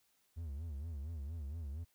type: tone with vibrato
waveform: triangle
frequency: 76.1 Hz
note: D#2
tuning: 38 cents flat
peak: -38 dBFS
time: 0.36-1.85 s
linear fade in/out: 20 ms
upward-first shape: sine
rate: 4.3 Hz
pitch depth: 190 cents each way
effects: white hiss -75 dBFS RMS until 1.94 s